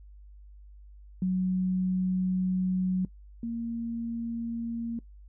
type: tone pair in turn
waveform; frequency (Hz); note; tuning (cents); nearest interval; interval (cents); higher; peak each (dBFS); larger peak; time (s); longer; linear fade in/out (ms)
sine; 185 / 231.8; F#3 / A#3; 0 / -10; major third; 390; second; -24 / -30; first; 1.22-3.05 / 3.43-4.99; first; 2
effects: noise-tail reverb RT60 0.1 s tail -21 dB re dry + added 50 Hz sine -47 dBFS peak until 5.28 s